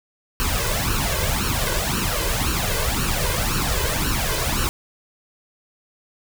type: noise with flanger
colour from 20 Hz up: pink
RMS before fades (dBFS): -22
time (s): 0.4-4.69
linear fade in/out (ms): 0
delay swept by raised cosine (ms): 0.7 to 2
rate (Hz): 1.9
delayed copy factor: +0.75
effects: none